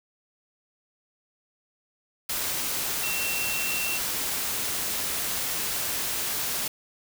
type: tone in noise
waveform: sine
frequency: 2712 Hz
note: E7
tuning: 49 cents sharp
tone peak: -30 dBFS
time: 3.03-3.98 s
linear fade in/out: 5 ms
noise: white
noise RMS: -29 dBFS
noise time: 2.29-6.68 s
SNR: -4 dB
effects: none